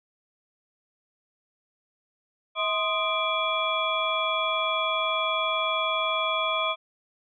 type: tone cluster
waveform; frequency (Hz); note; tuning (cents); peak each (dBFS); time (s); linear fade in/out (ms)
sine; 644 / 1044 / 1241 / 2357 / 3365; E5 / C6 / D#6 / D7 / G#7; -41 / -4 / -5 / +6 / +22; -30; 2.55-6.76; 50
effects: none